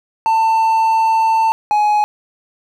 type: tone pair in turn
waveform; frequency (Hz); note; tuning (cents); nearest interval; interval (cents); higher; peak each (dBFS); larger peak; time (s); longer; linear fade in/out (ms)
triangle; 893 / 838.9; A5 / G#5; +25 / +17; minor second; 108; first; -9; neither; 0.26-1.52 / 1.71-2.04; first; 0
effects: none

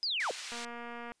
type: linear sweep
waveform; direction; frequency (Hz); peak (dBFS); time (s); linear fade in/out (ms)
sine; down; 5130 to 400.3; -30; 0.03-0.31; 0
type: band-pass noise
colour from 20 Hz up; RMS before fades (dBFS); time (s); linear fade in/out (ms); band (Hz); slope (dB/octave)
pink; -43; 0.2-0.65; 2; 2200 to 6700; 12
type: click train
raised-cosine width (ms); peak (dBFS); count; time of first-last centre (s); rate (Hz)
0.5; -29; 143; 0.52-1.119; 237
effects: white hiss -75 dBFS RMS until 1.2 s + resampled to 22050 Hz

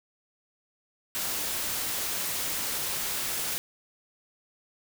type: noise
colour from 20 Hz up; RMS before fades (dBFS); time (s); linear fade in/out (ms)
white; -31; 1.15-3.58; 0
effects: none

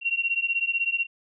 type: beating tone pair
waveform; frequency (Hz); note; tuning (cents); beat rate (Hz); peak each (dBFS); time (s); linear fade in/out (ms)
sine; 2738 / 2754; F7 / F7; -35 / -25; 16; -26 / -26; 0.01-1.07; 50
effects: none

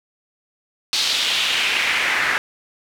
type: noise with band-pass filter sweep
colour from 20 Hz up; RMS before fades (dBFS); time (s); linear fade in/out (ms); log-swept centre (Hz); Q
pink; -20; 0.93-2.38; 0; 4200 to 1700; 2.5
effects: none

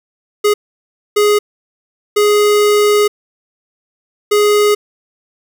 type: tone bursts at uneven times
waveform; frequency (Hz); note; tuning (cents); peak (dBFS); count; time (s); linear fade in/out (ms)
square; 416.1; G#4; +3; -9; 4; 0.44-0.54 / 1.16-1.39 / 2.16-3.08 / 4.31-4.75; 10
effects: 8-bit

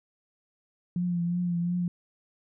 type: tone with vibrato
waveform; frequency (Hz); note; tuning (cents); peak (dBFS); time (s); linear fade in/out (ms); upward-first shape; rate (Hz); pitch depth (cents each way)
sine; 174.61; F3; 0; -25; 0.96-1.88; 2; triangle; 2.8; 41
effects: none

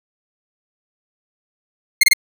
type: tone bursts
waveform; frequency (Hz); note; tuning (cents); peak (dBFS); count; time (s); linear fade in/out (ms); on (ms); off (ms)
sawtooth; 2119; C7; +21; -5; 3; 2.01-2.134; 5; 24; 26
effects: none

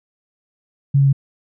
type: tone with pitch steps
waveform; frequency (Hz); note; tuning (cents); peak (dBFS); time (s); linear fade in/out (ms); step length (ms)
sine; 139.3 / 138.26 / 137.22; C#3 / C#3 / C#3; +9 / -4 / -17; -10; 0.94-1.129; 10; 63
effects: none

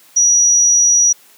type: tone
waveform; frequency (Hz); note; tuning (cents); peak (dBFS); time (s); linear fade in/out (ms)
sine; 5810; F#8; -32; -8; 0.16-1.13; 10
effects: white hiss -47 dBFS RMS until 1.37 s + high-pass 200 Hz 12 dB/octave

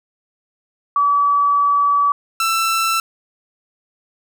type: tone pair in turn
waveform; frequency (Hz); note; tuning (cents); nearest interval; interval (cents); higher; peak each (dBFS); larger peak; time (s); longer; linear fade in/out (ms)
sine / sawtooth; 1146 / 1334.3; D6 / E6; -43 / +21; minor third; 264; second; -12; neither; 0.96-2.12 / 2.4-3; first; 2
effects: none

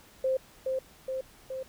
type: tone with echo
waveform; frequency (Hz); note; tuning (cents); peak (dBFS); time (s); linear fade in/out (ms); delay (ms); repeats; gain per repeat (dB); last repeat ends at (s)
sine; 524; C5; +2; -24; 0.24-0.37; 5; 420; 3; -3; 1.63
effects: pink hiss -56 dBFS RMS until 1.68 s

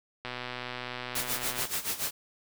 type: click train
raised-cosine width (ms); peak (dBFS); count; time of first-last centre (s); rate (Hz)
0.3; -20; 175; 0.25-1.653; 124
type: noise with tremolo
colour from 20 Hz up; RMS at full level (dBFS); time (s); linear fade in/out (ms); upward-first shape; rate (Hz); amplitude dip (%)
white; -30; 1.15-2.11; 5; sine; 7; 80
effects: none

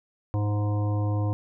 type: harmonic tone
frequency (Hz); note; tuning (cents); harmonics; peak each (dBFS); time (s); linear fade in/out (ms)
103.83; G#2; 0; 1 / 3 / 5 / 7 / 9 / 10; -23 / -33 / -37 / -40 / -42 / -43; 0.34-1.33; 0
effects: none

